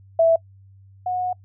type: tone pair in turn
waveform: sine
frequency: 659 / 728.9 Hz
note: E5 / F#5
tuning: -1 / -26 cents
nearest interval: major second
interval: 175 cents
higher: second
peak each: -12 / -21 dBFS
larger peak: first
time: 0.19-0.36 / 1.06-1.33 s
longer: second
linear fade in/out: 5 ms
effects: noise-tail reverb RT60 0.1 s tail -25 dB re dry + added 97 Hz sine -46 dBFS peak until 1.44 s